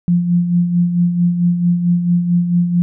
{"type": "tone with tremolo", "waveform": "sine", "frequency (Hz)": 174.61, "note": "F3", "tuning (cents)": 0, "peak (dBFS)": -9, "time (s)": [0.08, 2.82], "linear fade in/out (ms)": 0, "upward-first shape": "sine", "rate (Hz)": 4.5, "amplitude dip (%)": 55, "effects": []}